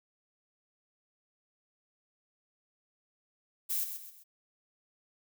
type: noise with echo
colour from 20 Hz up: violet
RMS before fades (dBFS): -32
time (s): 3.69-3.85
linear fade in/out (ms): 20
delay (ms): 130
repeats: 3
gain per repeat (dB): -8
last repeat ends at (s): 4.24
effects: none